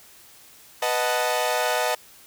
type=chord; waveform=sawtooth; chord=B dominant seventh; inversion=none; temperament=equal; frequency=493.9 / 622.3 / 740 / 880 Hz; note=B4 / D#5 / F#5 / A5; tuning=0 / 0 / 0 / 0 cents; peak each=-24 / -22 / -24 / -24 dBFS; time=0.82-1.95 s; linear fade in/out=5 ms; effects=white hiss -50 dBFS RMS until 2.26 s